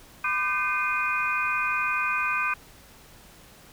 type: tone cluster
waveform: sine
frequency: 1007 / 1202 / 1539 / 2098 / 2470 Hz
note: B5 / D6 / G6 / C7 / D#7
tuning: +33 / +40 / -32 / +4 / -13 cents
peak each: -34 / -29 / -29 / -36 / -27 dBFS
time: 0.24-2.54 s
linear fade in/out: 5 ms
effects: pink hiss -51 dBFS RMS until 3.72 s